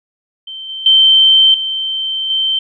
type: tone with level steps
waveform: sine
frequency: 3111 Hz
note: G7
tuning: 14 cents flat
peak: -25 / -22 / -5 / -16 / -12 dBFS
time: 0.47-2.59 s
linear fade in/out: 5 ms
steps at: 0.69 / 0.86 / 1.54 / 2.3 s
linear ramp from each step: 2 ms
effects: none